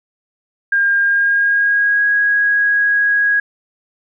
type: tone with pitch glide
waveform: sine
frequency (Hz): 1609 to 1652.3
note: G6 to G#6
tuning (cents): +45 to -9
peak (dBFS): -11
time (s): 0.72-3.4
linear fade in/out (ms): 5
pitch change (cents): +46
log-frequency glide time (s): 1-2.09
effects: none